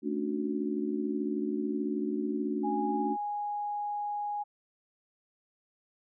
sine chord, D major seventh, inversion second, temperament just, 220.2 / 275.3 / 293.7 / 367.1 Hz, A3 / C#4 / D4 / F#4, +2 / -12 / 0 / -14 cents, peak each -34 / -38 / -33 / -35 dBFS, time 0.02-3.17 s, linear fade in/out 50 ms
sine tone, 827 Hz, G#5, 8 cents flat, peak -31 dBFS, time 2.63-4.44 s, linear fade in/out 20 ms
effects none

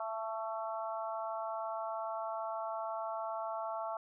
harmonic tone with a mistuned harmonic, 222.8 Hz, A3, 22 cents sharp, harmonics 3 / 4 / 5 / 6, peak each -39 / -41 / -43 / -45 dBFS, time 0-3.97 s, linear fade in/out 2 ms, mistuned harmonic 4, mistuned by -21 cents, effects none

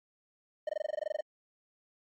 triangle tone bursts, 613 Hz, D#5, 26 cents flat, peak -27 dBFS, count 13, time 0.67-1.208 s, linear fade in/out 5 ms, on 22 ms, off 21 ms, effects MP3 32 kbps

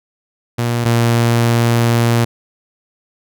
sawtooth tone pair in turn, 118.8 / 117.37 Hz, A#2 / A#2, +33 / +12 cents, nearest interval unison, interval 21 cents, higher first, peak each -11 / -7 dBFS, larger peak second, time 0.58-0.85 / 0.85-2.25 s, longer second, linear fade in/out 10 ms, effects none

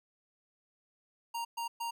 square tone bursts, 932.3 Hz, A#5, in tune, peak -35 dBFS, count 3, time 1.34-1.91 s, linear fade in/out 10 ms, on 110 ms, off 120 ms, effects none

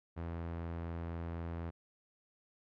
sawtooth tone with low-pass filter, 84 Hz, E2, 33 cents sharp, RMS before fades -41 dBFS, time 0.16-1.71 s, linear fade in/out 20 ms, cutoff 1700 Hz, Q 0.7, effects none

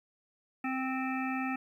harmonic tone, 261.6 Hz, C4, in tune, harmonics 1 / 3 / 5 / 7 / 9 / 10, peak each -33 / -38 / -40 / -41 / -43 / -43 dBFS, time 0.64-1.56 s, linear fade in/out 5 ms, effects 11-bit

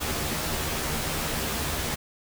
pink noise with comb filter, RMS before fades -29 dBFS, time 0-1.96 s, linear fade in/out 20 ms, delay 13 ms, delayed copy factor +0.7, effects none

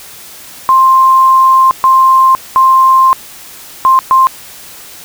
sine tone bursts at uneven times, 1052 Hz, C6, 9 cents sharp, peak -3 dBFS, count 5, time 0.69-1.71 / 1.84-2.35 / 2.56-3.13 / 3.85-3.99 / 4.11-4.27 s, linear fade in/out 0 ms, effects white hiss -32 dBFS RMS until 5.04 s

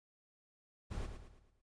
brown noise with echo, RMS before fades -40 dBFS, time 0.9-1.07 s, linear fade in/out 20 ms, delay 110 ms, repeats 5, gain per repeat -7 dB, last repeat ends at 1.62 s, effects resampled to 22050 Hz

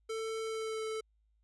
square tone with pitch glide, 444.8 to 438.7 Hz, A4 to A4, +19 to -5 cents, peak -36 dBFS, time 0.09-1.01 s, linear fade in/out 10 ms, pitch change -24 cents, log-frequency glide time 0.43-0.84 s, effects added 53 Hz sine -69 dBFS peak until 1.43 s + resampled to 24000 Hz

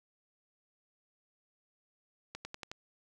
accelerating click train, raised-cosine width 0.2 ms, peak -24 dBFS, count 5, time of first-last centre 2.35-2.715 s, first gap 100 ms, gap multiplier 0.94, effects none

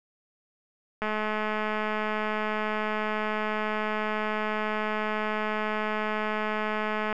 click train, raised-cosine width 0.5 ms, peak -15 dBFS, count 1308, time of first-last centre 1.02-7.127 s, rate 214 Hz, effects none

